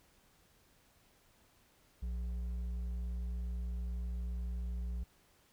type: tone with hard clipping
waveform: triangle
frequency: 60 Hz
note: B1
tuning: 49 cents flat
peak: -37 dBFS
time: 2.02-5.04 s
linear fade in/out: 10 ms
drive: 8 dB
effects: pink hiss -68 dBFS RMS until 5.52 s